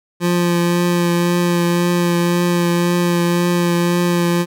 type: tone with vibrato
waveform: 25% pulse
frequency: 174 Hz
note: F3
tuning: 6 cents flat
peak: -10 dBFS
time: 0.2-4.46 s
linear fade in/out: 50 ms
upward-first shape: triangle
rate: 1.9 Hz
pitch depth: 17 cents each way
effects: none